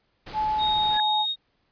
pink noise, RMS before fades -39 dBFS, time 0.26-0.98 s, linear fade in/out 10 ms
sine tone with pitch glide, 860 to 850.1 Hz, A5 to G#5, -40 to +40 cents, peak -22 dBFS, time 0.33-1.26 s, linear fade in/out 50 ms, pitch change -20 cents, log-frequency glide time 0.53-0.82 s
sine tone, 3729 Hz, A#7, in tune, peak -24 dBFS, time 0.58-1.36 s, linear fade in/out 50 ms
sine tone with exponential growth, 1683 Hz, G#6, 23 cents sharp, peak -25 dBFS, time 0.87-1 s, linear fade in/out 1 ms, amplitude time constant 28 ms
effects pink hiss -70 dBFS RMS until 1.71 s + resampled to 11025 Hz

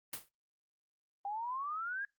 white noise with exponential decay, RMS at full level -36 dBFS, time 0.13-0.29 s, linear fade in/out 5 ms, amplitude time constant 34 ms
sine exponential sweep, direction up, 787 to 1664 Hz, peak -36 dBFS, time 1.25-2.05 s, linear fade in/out 2 ms
effects noise-tail reverb RT60 0.2 s tail -23 dB re dry + Opus 32 kbps

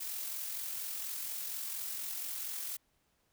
blue noise with amplitude modulation, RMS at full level -38 dBFS, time 0-2.77 s, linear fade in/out 10 ms, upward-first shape sine, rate 44.2 Hz, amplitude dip 35%, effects pink hiss -75 dBFS RMS until 3.32 s

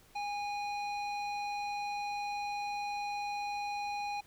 square tone with low-pass filter, 820 Hz, G#5, 22 cents flat, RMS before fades -37 dBFS, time 0.15-4.21 s, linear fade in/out 10 ms, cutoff 3900 Hz, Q 1.2, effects pink hiss -62 dBFS RMS until 4.26 s

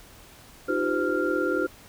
sine tone cluster, 305.2 / 347.7 / 385.8 / 511 / 1392 Hz, D#4 / F4 / G4 / C5 / F6, -33 / -8 / -28 / -41 / -6 cents, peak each -29 dBFS, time 0.68-1.67 s, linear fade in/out 10 ms, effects pink hiss -50 dBFS RMS until 1.88 s

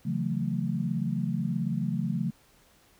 sine chord, F# minor seventh, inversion second, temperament just, 138.75 / 166.5 / 185 / 222 Hz, C#3 / E3 / F#3 / A3, +2 / +18 / 0 / +16 cents, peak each -32 dBFS, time 0.05-2.31 s, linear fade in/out 10 ms, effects pink hiss -61 dBFS RMS until 2.99 s

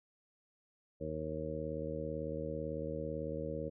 harmonic tone, 78 Hz, D#2, 5 cents sharp, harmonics 1 / 2 / 3 / 4 / 5 / 6 / 7, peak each -46 / -44 / -47 / -45 / -51 / -42 / -42 dBFS, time 1-3.7 s, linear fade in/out 20 ms, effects none

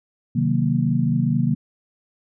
sine chord, C half-diminished seventh, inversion none, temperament equal, 130.81 / 155.56 / 185 / 233.1 Hz, C3 / Eb3 / Gb3 / Bb3, 0 / 0 / 0 / 0 cents, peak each -22 / -22 / -25 / -22 dBFS, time 0.35-1.55 s, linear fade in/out 10 ms, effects none

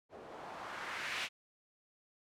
blue noise with low-pass filter sweep, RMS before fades -43 dBFS, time 0.09-1.29 s, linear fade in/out 50 ms, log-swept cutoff 470 to 2700 Hz, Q 1.5, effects none

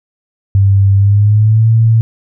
sine tone with pitch glide, 98.4 to 113.03 Hz, G2 to A2, +7 to +47 cents, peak -5 dBFS, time 0.55-2.01 s, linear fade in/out 0 ms, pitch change +240 cents, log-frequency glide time 0.96-1.69 s, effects none

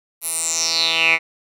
10% pulse tone with band-pass filter sweep, 163.7 Hz, E3, 12 cents flat, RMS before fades -19 dBFS, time 0.21-1.19 s, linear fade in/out 50 ms, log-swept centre 12000 to 2100 Hz, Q 6, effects none

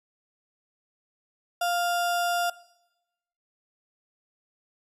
sine tone with sample-and-hold, 698.5 Hz, F5, in tune, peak -23 dBFS, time 1.61-2.5 s, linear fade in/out 5 ms, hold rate 2100 Hz, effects noise-tail reverb RT60 0.9 s tail -19 dB re dry + resampled to 32000 Hz

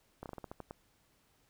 slowing click train, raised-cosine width 1 ms, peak -29 dBFS, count 9, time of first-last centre 0.23-0.709 s, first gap 28 ms, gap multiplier 1.21, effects pink hiss -71 dBFS RMS until 1.49 s

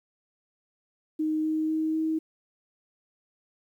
sine tone with pitch steps, 311.1 / 313.3 / 315.4 / 317.6 Hz, D#4 / D#4 / D#4 / D#4, 0 / +12 / +24 / +36 cents, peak -24 dBFS, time 1.19-2.19 s, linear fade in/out 10 ms, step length 250 ms, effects 10-bit

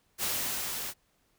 white noise with level ramp, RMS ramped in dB -30 to -37 dBFS, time 0.18-0.94 s, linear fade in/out 50 ms, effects pink hiss -71 dBFS RMS until 1.38 s

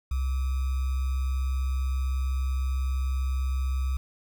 sine tone with sample-and-hold, 65.6 Hz, C2, 5 cents sharp, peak -24 dBFS, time 0.11-3.97 s, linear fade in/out 5 ms, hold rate 1225 Hz, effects none

